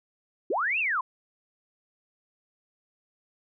sine linear two-way sweep, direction up then down, 290.3 to 2794 to 958 Hz, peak -24 dBFS, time 0.5-1.01 s, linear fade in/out 5 ms, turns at 0.79 s, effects none

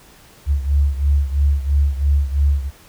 sine beating tone pair, 70.1 / 73.1 Hz, C#2 / D2, +20 / -7 cents, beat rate 3 Hz, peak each -15 / -19 dBFS, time 0.46-2.71 s, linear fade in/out 50 ms, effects pink hiss -47 dBFS RMS until 2.88 s

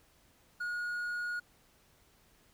triangle tone, 1443 Hz, F#6, 44 cents flat, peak -32 dBFS, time 0.6-1.4 s, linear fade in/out 10 ms, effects pink hiss -66 dBFS RMS until 2.53 s

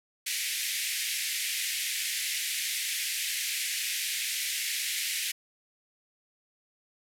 pink band-pass noise, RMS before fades -32 dBFS, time 0.26-5.32 s, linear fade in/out 10 ms, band 1900 to 14000 Hz, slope 48 dB/octave, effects none

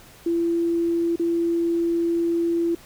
sine tone with dropouts, 337.9 Hz, E4, 43 cents sharp, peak -19 dBFS, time 0.26-2.75 s, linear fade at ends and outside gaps 5 ms, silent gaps 1.159-1.195 s, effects pink hiss -48 dBFS RMS until 2.85 s

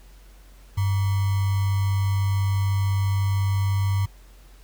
sine tone with sample-and-hold, 98 Hz, G2, in tune, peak -19 dBFS, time 0.77-4.06 s, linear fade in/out 10 ms, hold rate 1050 Hz, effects added 46 Hz sine -46 dBFS peak until 4.63 s + pink hiss -56 dBFS RMS until 4.63 s

